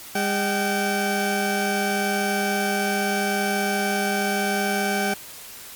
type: tone pair together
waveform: 20% pulse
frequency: 202.5 / 769.2 Hz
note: G#3 / G5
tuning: -43 / -33 cents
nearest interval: octave + major seventh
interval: 2310 cents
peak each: -19 dBFS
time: 0.15-5.14 s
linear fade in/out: 5 ms
effects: white hiss -40 dBFS RMS until 5.75 s + MP3 96 kbps